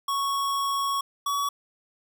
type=tone pair in turn; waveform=square; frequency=1108.7 / 1130.7 Hz; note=C#6 / C#6; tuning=0 / +34 cents; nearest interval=unison; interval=34 cents; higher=second; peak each=-25 dBFS; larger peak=neither; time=0.08-1.01 / 1.26-1.49 s; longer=first; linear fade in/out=5 ms; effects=11-bit